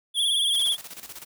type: tone with vibrato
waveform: square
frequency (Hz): 3332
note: G#7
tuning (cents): +5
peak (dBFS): -21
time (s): 0.14-0.77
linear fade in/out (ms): 50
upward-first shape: triangle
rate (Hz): 18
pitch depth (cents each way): 88
type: noise with tremolo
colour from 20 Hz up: white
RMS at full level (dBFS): -39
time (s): 0.53-1.25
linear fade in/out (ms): 20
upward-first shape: square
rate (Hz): 16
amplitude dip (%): 70
effects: none